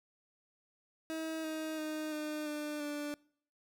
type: tone with pitch steps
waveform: 30% pulse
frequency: 320 / 314.5 / 309.1 / 303.8 / 298.6 / 293.4 Hz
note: D#4 / D#4 / D#4 / D#4 / D4 / D4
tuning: +49 / +19 / -11 / -41 / +29 / -2 cents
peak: -34 dBFS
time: 1.1-3.14 s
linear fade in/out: 0 ms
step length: 340 ms
effects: noise-tail reverb RT60 0.6 s tail -25 dB re dry